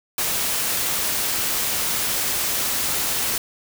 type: noise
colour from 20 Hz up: white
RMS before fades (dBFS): -23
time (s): 0.18-3.38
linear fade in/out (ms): 2
effects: none